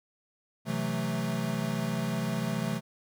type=chord; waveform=square; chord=F# half-diminished seventh; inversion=second; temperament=equal; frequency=130.81 / 164.81 / 185 / 220 Hz; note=C3 / E3 / F#3 / A3; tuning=0 / 0 / 0 / 0 cents; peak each=-36 / -35 / -36 / -34 dBFS; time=0.65-2.81 s; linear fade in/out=50 ms; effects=none